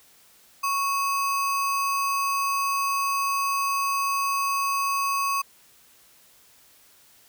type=tone with sample-and-hold; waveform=sine; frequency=1108.7 Hz; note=C#6; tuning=in tune; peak=-22 dBFS; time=0.63-5.42 s; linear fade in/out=10 ms; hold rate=3675 Hz; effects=white hiss -56 dBFS RMS until 7.28 s